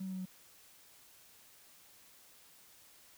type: tone with pitch steps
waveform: triangle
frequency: 190.2 / 188.56 / 186.93 / 185.32 Hz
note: F#3 / F#3 / F#3 / F#3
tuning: +48 / +33 / +18 / +3 cents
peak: -34 dBFS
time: 0-0.256 s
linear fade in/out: 10 ms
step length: 64 ms
effects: tanh soft clip ceiling -35 dBFS + white hiss -61 dBFS RMS until 3.17 s